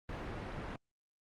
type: low-pass noise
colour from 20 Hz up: pink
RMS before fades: -42 dBFS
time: 0.09-0.76 s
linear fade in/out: 2 ms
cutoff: 2100 Hz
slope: 12 dB/octave
effects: Opus 24 kbps